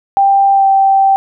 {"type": "tone with pitch glide", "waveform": "sine", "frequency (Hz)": [789, 779.5], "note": ["G5", "G5"], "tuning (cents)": [11, -10], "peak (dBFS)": -6, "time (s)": [0.17, 1.16], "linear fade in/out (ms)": 0, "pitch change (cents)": -21, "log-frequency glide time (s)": [0.52, 0.66], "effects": []}